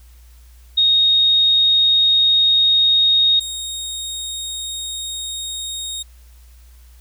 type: tone pair in turn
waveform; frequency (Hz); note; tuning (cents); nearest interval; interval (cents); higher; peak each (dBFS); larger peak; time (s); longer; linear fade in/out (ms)
sine / 25% pulse; 3729 / 3729; A#7 / A#7; 0 / 0; unison; 0; neither; -11 / -21; first; 0.77-3.4 / 3.4-6.03; neither; 10
effects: added 60 Hz sine -42 dBFS peak until 7 s + white hiss -55 dBFS RMS until 7 s